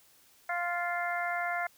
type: harmonic tone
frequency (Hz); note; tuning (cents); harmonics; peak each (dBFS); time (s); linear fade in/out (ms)
349.2; F4; 0; 2 / 3 / 4 / 5 / 6; -33 / -41 / -36 / -38 / -37; 0.49-1.67; 5
effects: white hiss -62 dBFS RMS until 1.77 s